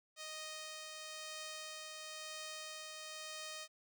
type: tone with tremolo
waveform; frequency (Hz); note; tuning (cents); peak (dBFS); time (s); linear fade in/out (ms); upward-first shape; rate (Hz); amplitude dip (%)
5% pulse; 622.3; D#5; 0; -33; 0.16-3.68; 50; triangle; 0.99; 30
effects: none